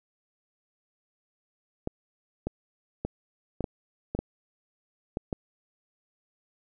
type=clicks; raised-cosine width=2 ms; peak=-16 dBFS; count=9; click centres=1.874 / 2.47 / 3.05 / 3.607 / 3.642 / 4.15 / 4.19 / 5.171 / 5.328 s; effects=none